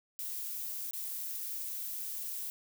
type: noise with dropouts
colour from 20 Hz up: violet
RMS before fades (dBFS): -39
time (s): 0.19-2.5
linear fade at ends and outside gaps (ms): 0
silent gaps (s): 0.909-0.934
effects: none